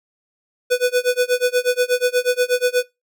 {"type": "tone with tremolo", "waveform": "square", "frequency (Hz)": 495.6, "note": "B4", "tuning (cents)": 6, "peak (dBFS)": -13, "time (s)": [0.7, 2.84], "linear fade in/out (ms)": 20, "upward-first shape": "sine", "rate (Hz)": 8.3, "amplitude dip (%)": 95, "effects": ["noise-tail reverb RT60 0.2 s tail -20 dB re dry"]}